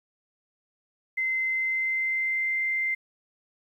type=tone with pitch glide; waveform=sine; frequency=2066 to 2086 Hz; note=C7 to C7; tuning=-22 to -6 cents; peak=-24 dBFS; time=1.17-2.95 s; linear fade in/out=10 ms; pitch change=+16 cents; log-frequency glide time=1.47-2.6 s; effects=10-bit